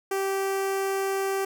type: tone with notch filter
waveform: sawtooth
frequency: 389 Hz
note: G4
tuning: 13 cents flat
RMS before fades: -27 dBFS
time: 0.11-1.45 s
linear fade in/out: 5 ms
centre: 3800 Hz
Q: 1.5
effects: none